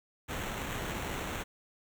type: noise with sample-and-hold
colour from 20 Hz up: pink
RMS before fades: -37 dBFS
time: 0.28-1.44 s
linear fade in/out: 20 ms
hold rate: 4900 Hz
effects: none